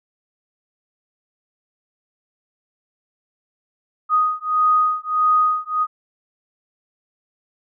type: beating tone pair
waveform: sine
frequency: 1244.5 / 1246.1 Hz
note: D#6 / D#6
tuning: 0 / +2 cents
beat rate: 1.6 Hz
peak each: -18 dBFS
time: 4.09-5.87 s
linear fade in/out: 50 ms
effects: none